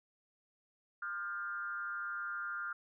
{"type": "tone with frequency modulation", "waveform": "sine", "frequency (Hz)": 1396.9, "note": "F6", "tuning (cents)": 0, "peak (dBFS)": -37, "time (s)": [1.02, 2.73], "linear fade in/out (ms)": 5, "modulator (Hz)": 175, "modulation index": 0.8, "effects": []}